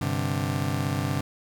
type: chord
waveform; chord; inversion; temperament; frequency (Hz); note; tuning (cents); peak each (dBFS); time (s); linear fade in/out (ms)
30% pulse; G suspended fourth; none; just; 98 / 130.67 / 147; G2 / C3 / D3; 0 / -2 / +2; -27; 0.01-1.21; 5
effects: none